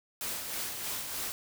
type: noise with tremolo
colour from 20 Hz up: white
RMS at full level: -35 dBFS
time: 0.21-1.32 s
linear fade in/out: 0 ms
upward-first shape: sine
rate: 3.2 Hz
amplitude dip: 40%
effects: none